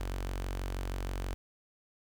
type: tone with notch filter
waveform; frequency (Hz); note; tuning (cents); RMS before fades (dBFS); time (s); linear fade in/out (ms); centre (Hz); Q
sawtooth; 46.25; F#1; 0; -36; 0-1.34; 0; 160; 1.1
effects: 10-bit